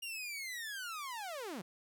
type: linear sweep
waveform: sawtooth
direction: down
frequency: 2834 to 155.56 Hz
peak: -37 dBFS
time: 0.02-1.62 s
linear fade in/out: 10 ms
effects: none